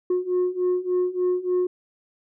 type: beating tone pair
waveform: sine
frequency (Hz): 360 / 363.4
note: F#4 / F#4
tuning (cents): -47 / -31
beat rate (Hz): 3.4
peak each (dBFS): -23 / -21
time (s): 0.1-1.67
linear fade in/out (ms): 5
effects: tanh soft clip ceiling -17 dBFS